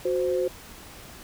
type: tone pair together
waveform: sine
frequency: 367.1 / 519.2 Hz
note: F#4 / C5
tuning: -14 / -13 cents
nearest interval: tritone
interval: 601 cents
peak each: -25 dBFS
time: 0.05-0.48 s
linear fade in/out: 5 ms
effects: pink hiss -45 dBFS RMS until 1.23 s